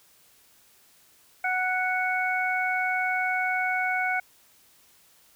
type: harmonic tone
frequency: 740 Hz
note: F#5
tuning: in tune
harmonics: 1 / 2 / 3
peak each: -28 / -28 / -28 dBFS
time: 1.44-4.2 s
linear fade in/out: 5 ms
effects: white hiss -59 dBFS RMS until 5.35 s